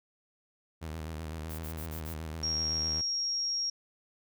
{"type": "tone with vibrato", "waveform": "sawtooth", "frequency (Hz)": 79.3, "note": "D#2", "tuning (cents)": 33, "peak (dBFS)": -33, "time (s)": [0.81, 3.02], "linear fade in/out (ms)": 20, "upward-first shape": "square", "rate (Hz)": 7.9, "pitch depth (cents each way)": 54}
{"type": "noise bursts", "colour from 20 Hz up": "violet", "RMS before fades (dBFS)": -45, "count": 5, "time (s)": [1.49, 2.146], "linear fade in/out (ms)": 20, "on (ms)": 100, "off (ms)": 39}
{"type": "tone", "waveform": "sine", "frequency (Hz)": 5588, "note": "F8", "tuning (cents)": 0, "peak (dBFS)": -29, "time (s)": [2.43, 3.7], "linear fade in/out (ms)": 5}
{"effects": []}